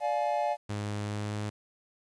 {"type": "chord", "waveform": "triangle", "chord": "D diminished", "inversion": "none", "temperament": "just", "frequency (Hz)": [587.3, 704.8, 845.8], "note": ["D5", "F5", "Ab5"], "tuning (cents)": [0, 16, 31], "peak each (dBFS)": -29, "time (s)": [0, 0.57], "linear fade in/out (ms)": 50}
{"type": "tone with pitch glide", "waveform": "sawtooth", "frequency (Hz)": [103.8, 105.07], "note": ["G#2", "G#2"], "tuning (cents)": [0, 21], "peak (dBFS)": -28, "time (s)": [0.69, 1.5], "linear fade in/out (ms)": 10, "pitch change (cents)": 21, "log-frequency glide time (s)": [1.03, 1.37]}
{"effects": ["resampled to 22050 Hz", "10-bit"]}